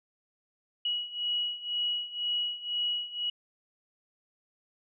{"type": "beating tone pair", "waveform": "sine", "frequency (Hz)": [2914, 2916], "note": ["F#7", "F#7"], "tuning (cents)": [-27, -26], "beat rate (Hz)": 2, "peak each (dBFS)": [-34, -31], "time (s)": [0.85, 3.3], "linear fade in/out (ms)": 5, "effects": []}